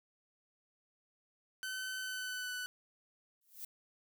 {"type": "tone with pitch glide", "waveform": "sawtooth", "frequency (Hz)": [1523, 1492.5], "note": ["F#6", "F#6"], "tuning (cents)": [50, 15], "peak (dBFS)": -35, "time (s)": [1.63, 2.66], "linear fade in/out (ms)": 0, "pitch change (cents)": -35, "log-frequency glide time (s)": [2, 2.52]}
{"type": "noise with exponential growth", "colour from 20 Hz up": "violet", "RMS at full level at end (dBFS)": -41, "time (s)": [3.41, 3.65], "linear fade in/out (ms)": 5, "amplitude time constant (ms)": 51}
{"effects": []}